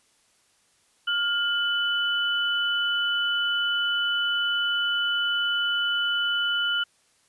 sine tone pair together, 1411.1 / 2990 Hz, F6 / F#7, +17 / +17 cents, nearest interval octave + minor second, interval 1300 cents, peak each -25 dBFS, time 1.07-6.84 s, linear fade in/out 10 ms, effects white hiss -64 dBFS RMS until 7.28 s + resampled to 24000 Hz

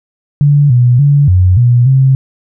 sine tone with pitch steps, 144.6 / 122.9 / 143.2 / 91.5 / 121.5 / 133.2 Hz, D3 / B2 / D3 / F#2 / B2 / C3, -27 / -8 / -43 / -19 / -28 / +31 cents, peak -4 dBFS, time 0.41-2.15 s, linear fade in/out 0 ms, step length 290 ms, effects none

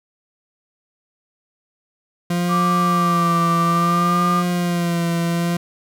40% pulse tone with vibrato, 173.4 Hz, F3, 12 cents flat, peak -17 dBFS, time 2.3-5.57 s, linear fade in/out 5 ms, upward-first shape sine, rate 0.61 Hz, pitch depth 41 cents each way
sine tone with pitch glide, 1174.7 to 1205.6 Hz, D6 to D6, 0 to +45 cents, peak -17 dBFS, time 2.48-4.44 s, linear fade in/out 50 ms, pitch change +45 cents, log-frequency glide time 3.62-4.19 s
effects none

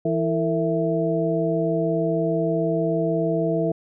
harmonic tone with a mistuned harmonic, 164.81 Hz, E3, in tune, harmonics 1 / 2 / 3 / 4, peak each -25 / -25 / -25 / -25 dBFS, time 0.05-3.72 s, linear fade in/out 5 ms, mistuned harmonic 3, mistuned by -140 cents, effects none

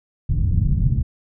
white low-pass noise, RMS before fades -18 dBFS, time 0.29-1.03 s, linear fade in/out 10 ms, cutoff 140 Hz, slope 24 dB/octave, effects none

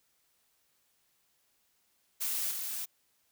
blue noise with level steps, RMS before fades -33 / -37 dBFS, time 2.2-2.86 s, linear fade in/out 20 ms, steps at 2.51 s, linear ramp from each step 5 ms, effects white hiss -73 dBFS RMS until 3.31 s

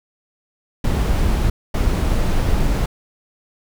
brown noise bursts at uneven times, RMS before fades -17 dBFS, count 2, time 0.84-1.5 / 1.74-2.86 s, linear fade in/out 5 ms, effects none

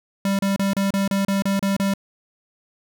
square tone bursts, 196.7 Hz, G3, 6 cents sharp, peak -19 dBFS, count 10, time 0.25-1.938 s, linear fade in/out 2 ms, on 140 ms, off 32 ms, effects none

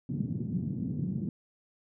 pink band-pass noise, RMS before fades -33 dBFS, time 0.09-1.29 s, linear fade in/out 2 ms, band 130 to 230 Hz, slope 24 dB/octave, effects none

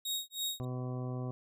sawtooth tone with tremolo, 3763 Hz, A#7, 16 cents sharp, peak -29 dBFS, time 0.05-0.65 s, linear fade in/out 5 ms, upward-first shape sine, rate 3.1 Hz, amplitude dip 100%
harmonic tone, 126.3 Hz, B2, 39 cents sharp, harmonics 1 / 2 / 3 / 4 / 5 / 6 / 8 / 9, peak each -36 / -42 / -46 / -48 / -50 / -52 / -54 / -55 dBFS, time 0.6-1.31 s, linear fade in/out 0 ms
effects none

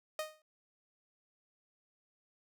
sawtooth tone with exponential decay, 620 Hz, D#5, 6 cents flat, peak -29 dBFS, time 0.19-0.42 s, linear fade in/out 2 ms, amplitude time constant 48 ms, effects none

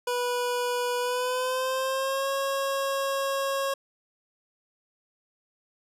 25% pulse tone with pitch glide, 490 to 546.8 Hz, B4 to C#5, -14 to -24 cents, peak -22 dBFS, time 0.07-3.74 s, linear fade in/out 5 ms, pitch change +190 cents, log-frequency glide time 0.99-2.29 s, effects resampled to 32000 Hz

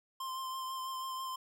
square tone with vibrato, 1046.5 Hz, C6, in tune, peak -38 dBFS, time 0.2-1.36 s, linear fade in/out 5 ms, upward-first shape triangle, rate 6.1 Hz, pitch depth 23 cents each way, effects none

